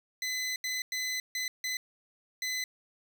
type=tone bursts at uneven times; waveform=20% pulse; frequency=2020 Hz; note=B6; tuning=39 cents sharp; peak=-26 dBFS; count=6; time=0.22-0.56 / 0.64-0.82 / 0.92-1.2 / 1.35-1.48 / 1.64-1.77 / 2.42-2.64 s; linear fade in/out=2 ms; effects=none